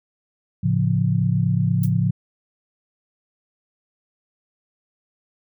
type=chord; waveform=sine; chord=A augmented; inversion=none; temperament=equal; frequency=110 / 138.59 / 174.61 Hz; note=A2 / C#3 / E#3; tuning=0 / 0 / 0 cents; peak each=-21 dBFS; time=0.63-2.11 s; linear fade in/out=10 ms
type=noise with exponential decay; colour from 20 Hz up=violet; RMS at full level=-27 dBFS; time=1.83-1.91 s; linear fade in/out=5 ms; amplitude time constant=17 ms
effects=none